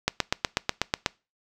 click train, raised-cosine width 0.2 ms, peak -4 dBFS, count 9, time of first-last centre 0.08-1.062 s, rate 8.15 Hz, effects noise-tail reverb RT60 0.3 s tail -24 dB re dry

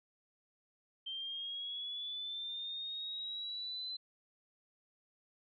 sine linear sweep, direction up, 3136 to 4062 Hz, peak -39 dBFS, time 1.06-3.97 s, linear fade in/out 10 ms, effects none

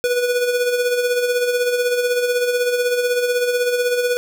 square tone with tremolo, 489.8 Hz, B4, 14 cents flat, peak -15 dBFS, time 0.04-4.17 s, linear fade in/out 0 ms, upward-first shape sine, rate 16 Hz, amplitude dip 50%, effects none

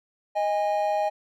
triangle tone pair together, 624.6 / 818 Hz, D#5 / G#5, +7 / -26 cents, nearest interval perfect fourth, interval 467 cents, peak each -23 dBFS, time 0.35-1.1 s, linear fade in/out 20 ms, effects none

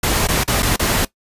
pink noise with dropouts, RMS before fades -17 dBFS, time 0.03-1.05 s, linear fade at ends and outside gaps 5 ms, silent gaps 0.273-0.285 / 0.437-0.477 / 0.624-0.628 / 0.762-0.794 s, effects noise-tail reverb RT60 0.1 s tail -18 dB re dry + resampled to 32000 Hz

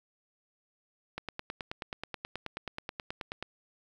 click train, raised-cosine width 0.3 ms, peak -20 dBFS, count 22, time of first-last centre 1.18-3.426 s, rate 9.35 Hz, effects 9-bit

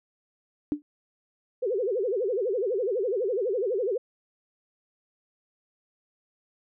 sine tone with exponential decay, 295.1 Hz, D4, 8 cents sharp, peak -19 dBFS, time 0.72-0.82 s, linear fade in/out 0 ms, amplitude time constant 21 ms
sine tone with vibrato, 440 Hz, A4, in tune, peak -24 dBFS, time 1.62-3.98 s, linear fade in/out 10 ms, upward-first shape sine, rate 12 Hz, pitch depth 280 cents each way
effects none

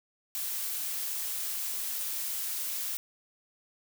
blue noise, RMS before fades -34 dBFS, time 0.35-2.97 s, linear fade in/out 0 ms, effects none

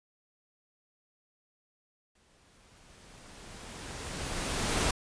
pink noise with exponential growth, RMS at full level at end -27 dBFS, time 2.15-4.91 s, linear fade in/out 5 ms, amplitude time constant 600 ms, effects resampled to 22050 Hz

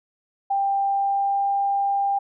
sine tone with pitch glide, 791 to 796.5 Hz, G5 to G5, +15 to +27 cents, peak -19 dBFS, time 0.5-2.19 s, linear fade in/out 10 ms, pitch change +12 cents, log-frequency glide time 0.79-1.51 s, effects none

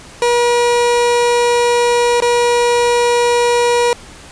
30% pulse tone with dropouts, 480 Hz, B4, 49 cents flat, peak -8 dBFS, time 0.22-3.93 s, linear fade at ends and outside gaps 1 ms, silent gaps 2.203-2.222 s, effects pink hiss -37 dBFS RMS until 4.31 s + resampled to 22050 Hz

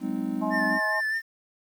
triangle chord, Ab dominant seventh, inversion third, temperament just, 186.89 / 207.7 / 259.6 / 311.5 Hz, Gb3 / Ab3 / C4 / Eb4, +18 / 0 / -13 / +2 cents, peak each -33 / -30 / -28 / -31 dBFS, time 0-0.8 s, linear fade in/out 50 ms
harmonic tone, 211.9 Hz, G#3, 35 cents sharp, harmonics 3 / 4 / 5, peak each -31 / -32 / -33 dBFS, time 0.41-1.01 s, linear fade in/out 20 ms
triangle tone with vibrato, 1775 Hz, A6, 15 cents sharp, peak -23 dBFS, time 0.5-1.22 s, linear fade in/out 50 ms, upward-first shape sine, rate 4.8 Hz, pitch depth 32 cents each way
effects 9-bit

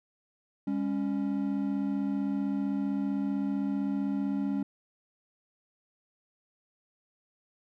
triangle tone pair together, 201.6 / 277.2 Hz, G3 / C#4, +49 / 0 cents, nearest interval tritone, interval 551 cents, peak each -29 / -28 dBFS, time 0.67-4.63 s, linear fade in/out 5 ms, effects none

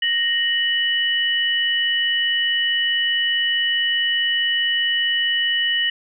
sine tone pair together, 1864.7 / 2960 Hz, A#6 / F#7, 0 / 0 cents, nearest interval minor sixth, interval 800 cents, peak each -21 / -19 dBFS, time 0.02-5.9 s, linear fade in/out 5 ms, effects none

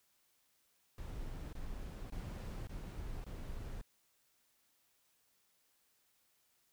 brown noise bursts, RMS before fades -44 dBFS, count 5, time 0.98-3.814 s, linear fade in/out 2 ms, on 550 ms, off 21 ms, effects white hiss -75 dBFS RMS until 6.72 s

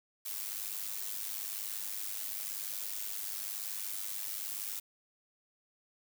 blue noise with amplitude modulation, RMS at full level -36 dBFS, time 0.25-4.8 s, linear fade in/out 10 ms, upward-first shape sine, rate 101 Hz, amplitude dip 70%, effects none

